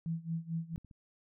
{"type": "tone with tremolo", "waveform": "sine", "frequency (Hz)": 164.81, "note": "E3", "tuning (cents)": 0, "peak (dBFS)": -31, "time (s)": [0.06, 0.76], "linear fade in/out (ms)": 0, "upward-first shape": "sine", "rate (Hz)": 4.5, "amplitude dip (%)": 90}
{"type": "clicks", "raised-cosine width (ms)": 5, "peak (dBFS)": [-43, -40, -44, -42], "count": 4, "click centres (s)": [0.738, 0.779, 0.847, 0.912]}
{"effects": []}